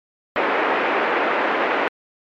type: band-pass noise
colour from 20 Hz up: pink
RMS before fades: -20 dBFS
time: 0.36-1.88 s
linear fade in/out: 0 ms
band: 330 to 2300 Hz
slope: 24 dB/octave
effects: MP3 64 kbps